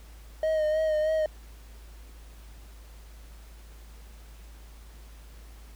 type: tone with vibrato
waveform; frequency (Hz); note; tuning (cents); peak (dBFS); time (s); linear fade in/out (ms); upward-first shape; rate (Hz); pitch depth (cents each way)
triangle; 622.3; D#5; 0; -21; 0.43-1.26; 2; sine; 3.2; 34
effects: added 54 Hz sine -45 dBFS peak until 5.75 s + pink hiss -56 dBFS RMS until 5.75 s